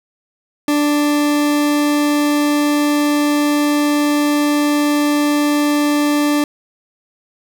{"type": "tone", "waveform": "40% pulse", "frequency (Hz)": 293.7, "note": "D4", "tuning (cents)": 0, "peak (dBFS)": -12, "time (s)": [0.68, 6.44], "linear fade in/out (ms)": 2, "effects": ["9-bit"]}